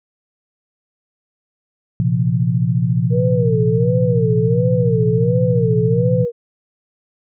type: chord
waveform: sine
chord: Bb suspended second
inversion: none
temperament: equal with one note detuned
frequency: 116.54 / 130.81 / 170.72 Hz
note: Bb2 / C3 / F3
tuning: 0 / 0 / -39 cents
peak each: -18 dBFS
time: 2-6.25 s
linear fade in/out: 0 ms
type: tone with vibrato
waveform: sine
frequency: 466.2 Hz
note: A#4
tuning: in tune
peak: -17 dBFS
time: 3.1-6.32 s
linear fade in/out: 50 ms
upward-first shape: sine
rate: 1.4 Hz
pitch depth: 140 cents each way
effects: none